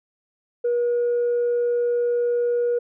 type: tone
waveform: sine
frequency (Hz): 480.2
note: B4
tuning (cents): -49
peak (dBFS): -17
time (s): 0.64-2.79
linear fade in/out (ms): 10
effects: tanh soft clip ceiling -16 dBFS